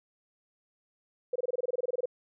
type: tone bursts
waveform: sine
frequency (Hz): 499.9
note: B4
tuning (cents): +21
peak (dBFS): -26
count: 15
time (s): 1.33-2.057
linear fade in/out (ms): 5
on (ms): 27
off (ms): 23
effects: none